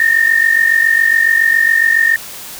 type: tone pair together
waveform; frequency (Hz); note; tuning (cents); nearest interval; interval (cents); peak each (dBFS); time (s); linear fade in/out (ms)
sine; 1791.8 / 1839; A6 / A#6; +31 / -24; unison; 45; -13 / -10; 0-2.16; 2
effects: white hiss -30 dBFS RMS until 2.59 s